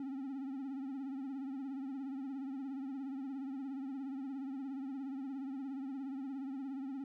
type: tone with vibrato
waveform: triangle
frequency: 270 Hz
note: C#4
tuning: 45 cents flat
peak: -37 dBFS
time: 0-7.04 s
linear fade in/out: 2 ms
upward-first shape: triangle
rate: 17 Hz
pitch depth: 99 cents each way
effects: none